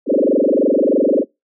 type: tone with frequency modulation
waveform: sine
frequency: 413.1 Hz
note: G#4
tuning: 9 cents flat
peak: -11 dBFS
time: 0.06-1.25 s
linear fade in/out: 50 ms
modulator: 23.2 Hz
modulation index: 6.9
effects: noise-tail reverb RT60 0.2 s tail -24 dB re dry